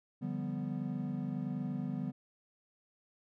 triangle chord, G dominant seventh, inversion second, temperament equal, 146.83 / 174.61 / 196 / 246.9 Hz, D3 / F3 / G3 / B3, 0 / 0 / 0 / 0 cents, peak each -38 / -40 / -38 / -37 dBFS, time 0.21-2.12 s, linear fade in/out 20 ms, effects none

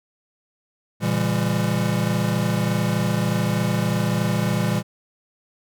square chord, A# diminished seventh, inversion none, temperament just, 116.54 / 139.85 / 167.82 / 201.4 Hz, A#2 / C#3 / E3 / G3, 0 / +16 / +31 / +47 cents, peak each -25 / -30 / -25 / -25 dBFS, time 1-4.83 s, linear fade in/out 50 ms, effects none

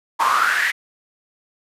brown noise with high-pass filter sweep, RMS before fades -18 dBFS, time 0.19-0.72 s, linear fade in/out 20 ms, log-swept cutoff 990 to 2000 Hz, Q 8.6, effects resampled to 32000 Hz

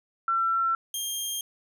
sine / 15% pulse tone pair in turn, 1349 / 3208 Hz, E6 / G7, +40 / +39 cents, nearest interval octave + minor third, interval 1499 cents, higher second, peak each -22 dBFS, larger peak neither, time 0.28-0.75 / 0.94-1.41 s, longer neither, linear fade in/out 2 ms, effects none

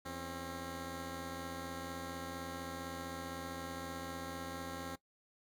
10% pulse tone pair together, 84.12 / 267.9 Hz, E2 / C4, +36 / +41 cents, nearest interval octave + minor sixth, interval 2005 cents, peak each -38 / -35 dBFS, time 0.05-4.96 s, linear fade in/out 10 ms, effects noise-tail reverb RT60 0.1 s tail -19 dB re dry

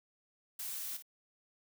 blue noise with echo, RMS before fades -41 dBFS, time 0.59-0.97 s, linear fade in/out 5 ms, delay 54 ms, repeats 1, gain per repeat -10 dB, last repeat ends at 1.024 s, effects none

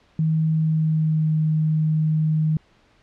sine tone with pitch glide, 158.6 to 156.06 Hz, D#3 to D#3, +33 to +6 cents, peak -17 dBFS, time 0.19-2.57 s, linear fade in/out 2 ms, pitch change -27 cents, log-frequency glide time 0.48-1.35 s, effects pink hiss -58 dBFS RMS until 3.02 s + low-pass 4000 Hz 12 dB/octave

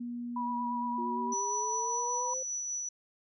sine tone with pitch glide, 240.1 to 237.9 Hz, B3 to A#3, -49 to +35 cents, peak -35 dBFS, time 0-1.34 s, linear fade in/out 10 ms, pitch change -16 cents, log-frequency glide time 0.4-0.56 s
sine tone with vibrato, 974 Hz, B5, 24 cents flat, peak -32 dBFS, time 0.36-2.34 s, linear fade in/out 5 ms, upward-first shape sine, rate 8.7 Hz, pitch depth 22 cents each way
sine linear sweep, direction up, 349.2 to 523.3 Hz, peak -39 dBFS, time 0.98-2.43 s, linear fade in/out 5 ms
sine tone with tremolo, 5920 Hz, F#8, in tune, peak -32 dBFS, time 1.32-2.89 s, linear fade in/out 5 ms, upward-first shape sine, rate 5.1 Hz, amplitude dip 25%
effects none

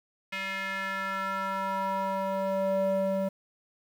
square tone with band-pass filter sweep, 193.1 Hz, G3, 26 cents flat, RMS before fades -30 dBFS, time 0.32-3.29 s, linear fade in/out 10 ms, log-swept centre 2300 to 450 Hz, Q 2.8, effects 9-bit

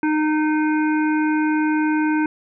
harmonic tone, 307.3 Hz, D#4, 21 cents flat, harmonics 1 / 3 / 5 / 7 / 8, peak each -17 / -26 / -27 / -36 / -35 dBFS, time 0.03-2.26 s, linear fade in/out 2 ms, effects none

